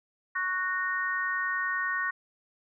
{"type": "chord", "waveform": "sine", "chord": "F# major", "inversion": "second", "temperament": "just", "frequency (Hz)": [1110, 1480, 1850], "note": ["C#6", "F#6", "A#6"], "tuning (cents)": [2, 0, -14], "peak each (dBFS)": [-33, -32, -30], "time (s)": [0.35, 2.11], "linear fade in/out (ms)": 10, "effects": []}